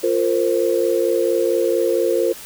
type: chord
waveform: sine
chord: F suspended fourth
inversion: none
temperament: equal with one note detuned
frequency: 349.2 / 458.9 / 523.3 Hz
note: F4 / Bb4 / C5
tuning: 0 / -27 / 0 cents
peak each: -20 / -19 / -20 dBFS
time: 0.03-2.33 s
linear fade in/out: 10 ms
effects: white hiss -37 dBFS RMS until 2.45 s